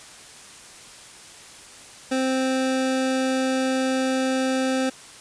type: tone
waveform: 25% pulse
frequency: 261.6 Hz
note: C4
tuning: in tune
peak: -17 dBFS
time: 2.11-4.9 s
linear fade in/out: 10 ms
effects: white hiss -44 dBFS RMS until 5.2 s + resampled to 22050 Hz